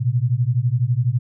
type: beating tone pair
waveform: sine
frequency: 116.54 / 128.54 Hz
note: A#2 / C3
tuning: 0 / -30 cents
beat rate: 12 Hz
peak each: -19 dBFS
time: 0-1.19 s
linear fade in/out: 20 ms
effects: none